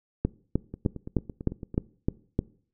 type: two click trains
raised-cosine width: 3 ms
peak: -10 / -23 dBFS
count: 8 / 10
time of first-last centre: 0.25-2.391 / 0.74-1.743 s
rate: 3.27 / 8.97 Hz
effects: noise-tail reverb RT60 0.5 s tail -22 dB re dry